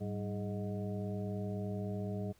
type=harmonic tone with a mistuned harmonic; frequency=103.83 Hz; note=G#2; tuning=in tune; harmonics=1 / 2 / 3 / 4 / 6 / 7; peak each=-39 / -39 / -50 / -44 / -46 / -53 dBFS; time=0-2.33 s; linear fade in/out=20 ms; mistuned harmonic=2; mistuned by=-120 cents; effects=added 60 Hz sine -68 dBFS peak until 2.39 s + pink hiss -68 dBFS RMS until 2.39 s